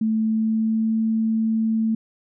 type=tone with pitch glide; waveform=sine; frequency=220 to 222.3 Hz; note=A3 to A3; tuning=0 to +18 cents; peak=-18 dBFS; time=0.01-1.95 s; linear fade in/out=5 ms; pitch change=+18 cents; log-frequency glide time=0.24-0.96 s; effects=none